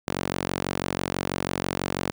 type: tone with high-pass filter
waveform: sawtooth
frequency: 46.1 Hz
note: F#1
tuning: 6 cents flat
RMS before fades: -29 dBFS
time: 0.07-2.12 s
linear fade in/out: 10 ms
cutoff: 190 Hz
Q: 0.63
effects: none